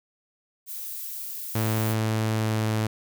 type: noise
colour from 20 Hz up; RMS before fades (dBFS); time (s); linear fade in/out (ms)
violet; -35; 0.66-1.96; 50
type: tone with pitch glide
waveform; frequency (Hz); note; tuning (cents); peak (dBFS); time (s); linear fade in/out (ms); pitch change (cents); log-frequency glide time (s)
sawtooth; 110 to 109.37; A2 to A2; 0 to -10; -19; 1.55-2.87; 5; -10; 2.37-2.59
effects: none